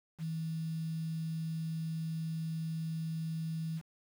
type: tone with quantisation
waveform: sine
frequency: 161.4 Hz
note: E3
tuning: 36 cents flat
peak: -34 dBFS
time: 0.18-3.82 s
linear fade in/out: 50 ms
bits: 9
effects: none